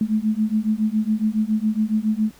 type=beating tone pair; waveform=sine; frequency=212.5 / 219.7 Hz; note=G#3 / A3; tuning=+40 / -2 cents; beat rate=7.2 Hz; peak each=-21 dBFS; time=0.01-2.31 s; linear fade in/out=2 ms; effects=pink hiss -51 dBFS RMS until 2.39 s